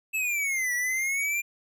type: exponential two-way sweep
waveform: square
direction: down then up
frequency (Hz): 2637 to 1931 to 2401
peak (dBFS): -26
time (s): 0.13-1.42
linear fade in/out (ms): 20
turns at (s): 0.74
effects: none